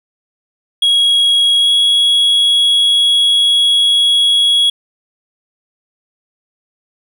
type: tone with pitch glide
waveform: triangle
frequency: 3311 to 3334 Hz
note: G#7 to G#7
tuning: -6 to +6 cents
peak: -7 dBFS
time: 0.82-4.7 s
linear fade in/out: 5 ms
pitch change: +12 cents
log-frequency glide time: 1.6-1.7 s
effects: none